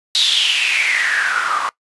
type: noise with band-pass filter sweep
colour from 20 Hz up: white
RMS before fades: -17 dBFS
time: 0.15-1.69 s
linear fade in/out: 0 ms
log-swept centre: 3900 to 1100 Hz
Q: 7.7
effects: noise-tail reverb RT60 0.1 s tail -20 dB re dry + resampled to 24000 Hz